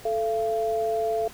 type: tone pair together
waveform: sine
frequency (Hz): 438.7 / 681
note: A4 / F5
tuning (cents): -5 / -44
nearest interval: minor sixth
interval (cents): 761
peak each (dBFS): -26 / -25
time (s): 0.05-1.28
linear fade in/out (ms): 5
effects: pink hiss -46 dBFS RMS until 1.33 s